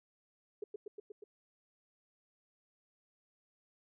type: tone with echo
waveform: sine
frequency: 415.3 Hz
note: G#4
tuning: in tune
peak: -37 dBFS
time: 0.62-0.64 s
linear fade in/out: 5 ms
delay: 120 ms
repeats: 5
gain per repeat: -2 dB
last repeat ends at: 1.24 s
effects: none